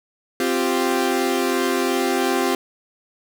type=chord; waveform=sawtooth; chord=C suspended fourth; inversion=none; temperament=equal; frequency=261.6 / 349.2 / 392 Hz; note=C4 / F4 / G4; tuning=0 / 0 / 0 cents; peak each=-19 dBFS; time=0.4-2.55 s; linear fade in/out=2 ms; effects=none